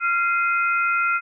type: tone cluster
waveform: sine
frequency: 1383 / 2086 / 2504 Hz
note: F6 / C7 / D#7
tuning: -17 / -6 / +10 cents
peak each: -19 / -28 / -26 dBFS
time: 0-1.21 s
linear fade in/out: 50 ms
effects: none